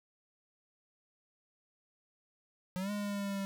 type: exponential two-way sweep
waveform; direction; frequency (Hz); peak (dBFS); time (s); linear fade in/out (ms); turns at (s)
square; up then down; 178.7 to 207.1 to 195.6; -35; 2.76-3.45; 0; 2.91
effects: none